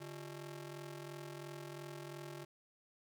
sawtooth ring-modulated tone, 246.9 Hz, B3, in tune, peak -39 dBFS, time 0-2.45 s, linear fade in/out 10 ms, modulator 102 Hz, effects none

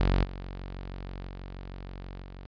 sawtooth tone with level steps, 46.25 Hz, F#1, in tune, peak -18 / -33 / -35 / -38 dBFS, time 0-2.46 s, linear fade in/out 0 ms, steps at 0.23 / 1.27 / 2.21 s, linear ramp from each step 20 ms, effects resampled to 11025 Hz

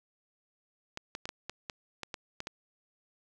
clicks, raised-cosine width 0.2 ms, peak -20 dBFS, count 10, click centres 0.974 / 1.151 / 1.255 / 1.291 / 1.496 / 1.698 / 2.033 / 2.142 / 2.404 / 2.471 s, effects none

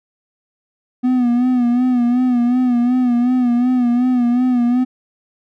triangle tone with vibrato, 246.3 Hz, B3, 5 cents flat, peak -10 dBFS, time 1.03-4.85 s, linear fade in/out 20 ms, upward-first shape sine, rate 2.7 Hz, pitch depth 58 cents each way, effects none

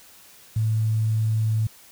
sine tone with quantisation, 110 Hz, A2, in tune, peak -19 dBFS, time 0.56-1.67 s, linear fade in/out 5 ms, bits 8, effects white hiss -50 dBFS RMS until 1.91 s

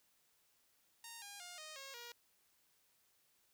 5% pulse tone with pitch steps, 925 / 809.9 / 709.2 / 620.9 / 543.7 / 476.1 Hz, A#5 / G#5 / F5 / D#5 / C#5 / A#4, -14 / -44 / +26 / -4 / -34 / +37 cents, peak -38 dBFS, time 1.04-2.12 s, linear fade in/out 2 ms, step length 180 ms, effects white hiss -75 dBFS RMS until 3.53 s

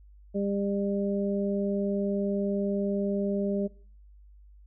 harmonic tone, 200 Hz, G3, 35 cents sharp, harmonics 1 / 2 / 3, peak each -28 / -31 / -33 dBFS, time 0.34-3.68 s, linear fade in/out 20 ms, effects noise-tail reverb RT60 0.5 s tail -22 dB re dry + added 50 Hz sine -50 dBFS peak until 4.66 s

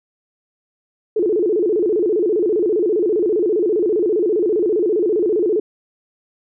sine tone with vibrato, 388.4 Hz, G4, 16 cents flat, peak -14 dBFS, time 1.16-5.6 s, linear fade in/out 5 ms, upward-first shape square, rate 15 Hz, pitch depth 190 cents each way, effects none

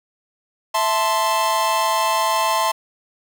45% pulse chord, A minor, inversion second, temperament equal, 659.3 / 880 / 1046.5 Hz, E5 / A5 / C6, 0 / 0 / 0 cents, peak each -24 / -21 / -20 dBFS, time 0.74-2.72 s, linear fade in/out 10 ms, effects none

